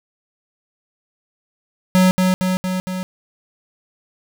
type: tone with echo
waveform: square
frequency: 185 Hz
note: F#3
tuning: in tune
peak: -11 dBFS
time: 1.95-2.11 s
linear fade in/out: 0 ms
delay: 230 ms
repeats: 4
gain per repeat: -3 dB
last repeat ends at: 3.03 s
effects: none